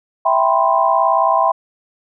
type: chord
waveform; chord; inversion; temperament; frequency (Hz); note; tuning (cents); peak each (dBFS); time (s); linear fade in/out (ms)
sine; C major seventh; first; equal; 659.3 / 784 / 987.8 / 1046.5; E5 / G5 / B5 / C6; 0 / 0 / 0 / 0; -17; 0.25-1.52; 10
effects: none